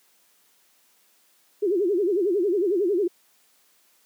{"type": "tone with vibrato", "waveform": "sine", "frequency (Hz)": 378.1, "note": "F#4", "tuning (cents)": 38, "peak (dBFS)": -19, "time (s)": [1.62, 3.08], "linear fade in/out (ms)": 10, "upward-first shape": "sine", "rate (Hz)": 11, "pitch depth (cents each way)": 200, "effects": ["white hiss -62 dBFS RMS until 4.05 s", "high-pass 200 Hz 12 dB/octave"]}